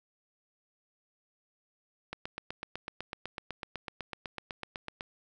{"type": "click train", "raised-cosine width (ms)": 0.3, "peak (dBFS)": -21, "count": 24, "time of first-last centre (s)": [2.13, 5.009], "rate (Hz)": 7.99, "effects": []}